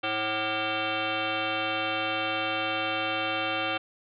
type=tone with frequency modulation; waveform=sine; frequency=974 Hz; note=B5; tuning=24 cents flat; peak=-26 dBFS; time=0.03-3.78 s; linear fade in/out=10 ms; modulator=433 Hz; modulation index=5.4; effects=none